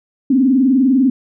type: tone with vibrato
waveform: sine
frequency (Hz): 261.2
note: C4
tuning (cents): -3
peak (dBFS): -9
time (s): 0.3-1.1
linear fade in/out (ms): 5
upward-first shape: sine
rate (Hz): 20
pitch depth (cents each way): 140
effects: none